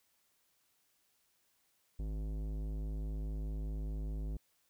sine tone with tanh clipping, 52.4 Hz, G#1, 16 cents sharp, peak -38 dBFS, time 1.99-4.37 s, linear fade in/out 5 ms, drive 16 dB, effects white hiss -75 dBFS RMS until 4.69 s

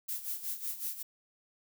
violet noise with tremolo, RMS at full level -35 dBFS, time 0.08-1.03 s, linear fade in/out 10 ms, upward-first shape sine, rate 5.4 Hz, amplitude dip 75%, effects none

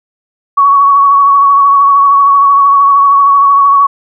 sine tone with vibrato, 1119 Hz, C#6, 16 cents sharp, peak -3 dBFS, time 0.57-3.87 s, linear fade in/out 10 ms, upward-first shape triangle, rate 13 Hz, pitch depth 31 cents each way, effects none

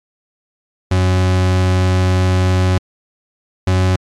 40% pulse tone pair in turn, 92.3 / 92.68 Hz, F#2 / F#2, -4 / +3 cents, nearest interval unison, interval 7 cents, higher second, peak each -10 dBFS, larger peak neither, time 0.91-2.78 / 3.67-3.96 s, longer first, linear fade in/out 5 ms, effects low-pass 7000 Hz 12 dB/octave + MP3 96 kbps

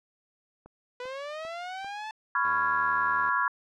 click train, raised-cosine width 1 ms, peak -35 dBFS, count 4, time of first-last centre 0.66-1.846 s, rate 2.53 Hz
sawtooth linear sweep, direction up, 490 to 880 Hz, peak -31 dBFS, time 1-2.11 s, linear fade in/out 2 ms
sine chord, C# dominant seventh, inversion third, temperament just, 997.9 / 1108.7 / 1385.9 / 1663.1 Hz, B5 / C#6 / E#6 / G#6, +18 / 0 / -14 / +2 cents, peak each -29 dBFS, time 2.35-3.48 s, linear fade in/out 2 ms
5% pulse tone with vibrato, 77.78 Hz, D#2, in tune, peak -34 dBFS, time 2.44-3.3 s, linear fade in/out 10 ms, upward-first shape sine, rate 18 Hz, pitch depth 10 cents each way
effects low-pass 4000 Hz 12 dB/octave

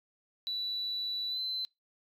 sine tone with pitch glide, 3953 to 4050 Hz, B7 to B7, +1 to +43 cents, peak -31 dBFS, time 0.47-1.65 s, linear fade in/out 0 ms, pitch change +42 cents, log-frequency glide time 1.29-1.39 s, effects noise-tail reverb RT60 0.2 s tail -25 dB re dry + tanh soft clip ceiling -28 dBFS

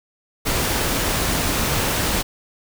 pink noise, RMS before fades -21 dBFS, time 0.45-2.23 s, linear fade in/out 20 ms, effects none

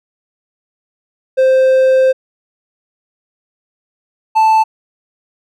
triangle tone pair in turn, 523 / 879.6 Hz, C5 / A5, -1 / -1 cents, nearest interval major sixth, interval 900 cents, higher second, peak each -5 dBFS, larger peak neither, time 1.37-2.13 / 4.35-4.64 s, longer first, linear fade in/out 20 ms, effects none

